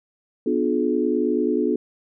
sine chord, B diminished seventh, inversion none, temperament just, 246.9 / 296.3 / 355.6 / 426.7 Hz, B3 / D4 / F4 / Ab4, 0 / +15 / +31 / +47 cents, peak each -24 dBFS, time 0.46-1.76 s, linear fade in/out 5 ms, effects none

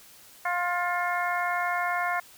harmonic tone with a mistuned harmonic, 352.8 Hz, F4, 18 cents sharp, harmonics 2 / 3 / 4 / 5 / 6, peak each -29 / -31 / -32 / -33 / -34 dBFS, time 0.45-2.2 s, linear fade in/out 5 ms, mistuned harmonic 6, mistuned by +22 cents, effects white hiss -52 dBFS RMS until 2.37 s

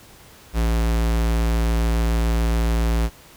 square tone, 56.7 Hz, A#1, 47 cents flat, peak -18 dBFS, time 0.53-3.1 s, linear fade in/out 50 ms, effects pink hiss -47 dBFS RMS until 3.36 s

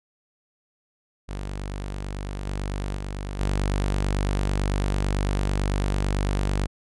sawtooth tone with level steps, 49 Hz, G1, in tune, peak -26 / -23 / -26 / -18 dBFS, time 1.28-6.67 s, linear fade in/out 20 ms, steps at 2.46 / 2.96 / 3.39 s, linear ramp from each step 10 ms, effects resampled to 24000 Hz

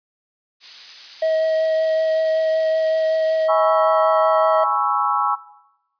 violet noise, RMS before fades -25 dBFS, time 0.6-3.49 s, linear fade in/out 50 ms
triangle tone with vibrato, 638 Hz, D#5, 43 cents sharp, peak -14 dBFS, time 1.22-4.64 s, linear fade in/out 5 ms, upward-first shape triangle, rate 5.3 Hz, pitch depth 10 cents each way
sine chord, C# minor seventh, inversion second, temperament equal, 830.6 / 987.8 / 1108.7 / 1318.5 Hz, G#5 / B5 / C#6 / E6, 0 / 0 / 0 / 0 cents, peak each -22 / -25 / -21 / -22 dBFS, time 3.48-5.36 s, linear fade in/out 20 ms
effects noise-tail reverb RT60 0.9 s tail -17 dB re dry + resampled to 11025 Hz

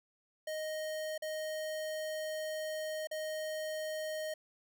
square tone with dropouts, 622.3 Hz, D#5, in tune, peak -37 dBFS, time 0.47-4.34 s, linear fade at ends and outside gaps 5 ms, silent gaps 1.179-1.221 / 3.072-3.112 s, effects none

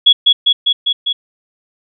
sine tone with echo, 3357 Hz, G#7, 18 cents sharp, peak -3 dBFS, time 0.06-0.13 s, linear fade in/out 10 ms, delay 200 ms, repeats 5, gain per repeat -2 dB, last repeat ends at 1.13 s, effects none

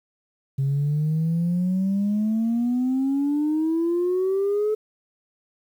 sine exponential sweep, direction up, 134.5 to 433.3 Hz, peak -18 dBFS, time 0.58-4.75 s, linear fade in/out 10 ms, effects tanh soft clip ceiling -17 dBFS + 9-bit

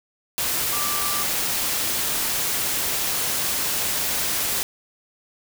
sine tone in noise, 1174.7 Hz, D6, in tune, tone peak -29 dBFS, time 0.73-1.23 s, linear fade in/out 0 ms, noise white, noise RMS -24 dBFS, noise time 0.38-4.63 s, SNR -8 dB, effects none

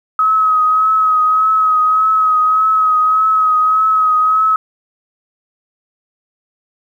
sine tone with vibrato, 1273 Hz, D#6, 39 cents sharp, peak -9 dBFS, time 0.19-4.56 s, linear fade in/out 2 ms, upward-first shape triangle, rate 1.7 Hz, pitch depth 32 cents each way, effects 8-bit

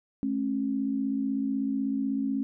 sine tone pair together, 215.8 / 271.9 Hz, A3 / C#4, -33 / -33 cents, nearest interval major third, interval 400 cents, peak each -31 / -27 dBFS, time 0.23-2.43 s, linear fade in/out 0 ms, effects none

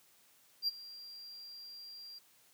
triangle tone with ADSR envelope, 4752 Hz, D8, 20 cents sharp, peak -27 dBFS, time 0.62-2.19 s, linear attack 58 ms, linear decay 23 ms, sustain -19 dB, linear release 10 ms, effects white hiss -66 dBFS RMS until 2.53 s + high-pass 100 Hz 12 dB/octave

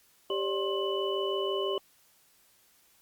sine tone cluster, 392.1 / 550 / 596 / 1064 / 2982 Hz, G4 / C#5 / D5 / C6 / F#7, 0 / -14 / +25 / +29 / +13 cents, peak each -30 / -38 / -37 / -37 / -36 dBFS, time 0.3-1.78 s, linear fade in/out 2 ms, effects white hiss -64 dBFS RMS until 3.01 s + Opus 48 kbps

